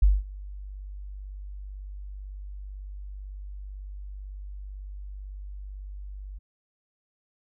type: tone with ADSR envelope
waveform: sine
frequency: 49 Hz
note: G1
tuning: in tune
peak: -13 dBFS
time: 0.02-6.39 s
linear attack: 8 ms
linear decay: 200 ms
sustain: -23 dB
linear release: 16 ms
effects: none